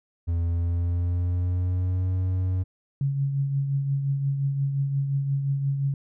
triangle tone with pitch glide, 84.7 to 92.37 Hz, E2 to F#2, +48 to -2 cents, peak -20 dBFS, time 0.27-2.64 s, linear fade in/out 20 ms, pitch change +150 cents, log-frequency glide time 0.43-2.1 s
sine tone with tremolo, 138.59 Hz, C#3, in tune, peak -20 dBFS, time 3.01-5.94 s, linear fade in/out 2 ms, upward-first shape triangle, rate 5.7 Hz, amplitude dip 50%
effects none

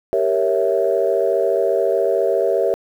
sine chord, G diminished seventh, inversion none, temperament equal, 392 / 466.2 / 554.4 / 659.3 Hz, G4 / Bb4 / Db5 / Fb5, 0 / 0 / 0 / 0 cents, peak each -20 dBFS, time 0.13-2.74 s, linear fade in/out 0 ms, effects tanh soft clip ceiling -5 dBFS + 8-bit

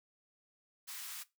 white high-pass noise, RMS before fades -45 dBFS, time 0.87-1.24 s, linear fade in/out 20 ms, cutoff 990 Hz, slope 24 dB/octave, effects noise-tail reverb RT60 0.2 s tail -18 dB re dry

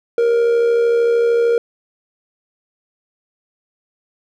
triangle tone with amplitude modulation, 468.9 Hz, A#4, 10 cents sharp, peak -8 dBFS, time 0.18-1.58 s, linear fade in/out 2 ms, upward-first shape sine, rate 73.2 Hz, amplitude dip 40%, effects none

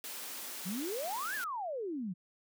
white high-pass noise, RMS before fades -43 dBFS, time 0.04-1.44 s, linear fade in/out 0 ms, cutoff 200 Hz, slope 48 dB/octave
sine exponential two-way sweep, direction up then down, 168.8 to 1776 to 168.8 Hz, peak -35 dBFS, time 0.65-2.14 s, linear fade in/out 20 ms, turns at 1.35 s
effects none

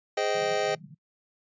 square chord, Ab major seventh, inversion none, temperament just, 415.3 / 519.1 / 623 / 778.7 Hz, Ab4 / C5 / Eb5 / G5, 0 / -14 / +2 / -12 cents, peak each -31 / -32 / -30 / -32 dBFS, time 0.17-0.75 s, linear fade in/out 5 ms
pink band-pass noise, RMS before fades -47 dBFS, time 0.34-0.95 s, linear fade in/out 10 ms, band 140 to 190 Hz, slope 48 dB/octave
effects noise-tail reverb RT60 0.1 s tail -23 dB re dry + resampled to 16000 Hz

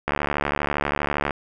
click train, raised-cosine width 0.5 ms, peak -7 dBFS, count 90, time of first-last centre 0.08-1.308 s, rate 72.5 Hz, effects none

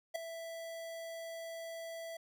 square tone with ADSR envelope, 661 Hz, E5, 5 cents sharp, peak -32 dBFS, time 0.14-2.17 s, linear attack 17 ms, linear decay 4 ms, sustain -11 dB, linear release 5 ms, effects none

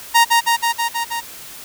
sawtooth tone with echo, 932.3 Hz, A#5, in tune, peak -5 dBFS, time 0.14-0.25 s, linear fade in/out 20 ms, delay 160 ms, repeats 6, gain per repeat -2 dB, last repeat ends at 1.21 s, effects white hiss -36 dBFS RMS until 1.64 s

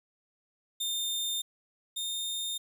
sawtooth tone pair in turn, 3624 / 3645 Hz, A#7 / A#7, -50 / -40 cents, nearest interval unison, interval 10 cents, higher second, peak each -27 / -29 dBFS, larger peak first, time 0.8-1.42 / 1.96-2.58 s, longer neither, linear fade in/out 10 ms, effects none

